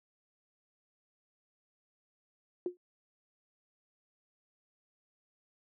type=tone with exponential decay; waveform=sine; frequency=357.1 Hz; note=F4; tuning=39 cents sharp; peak=-27 dBFS; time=2.66-2.77 s; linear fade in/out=1 ms; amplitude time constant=22 ms; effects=high-pass 200 Hz 12 dB/octave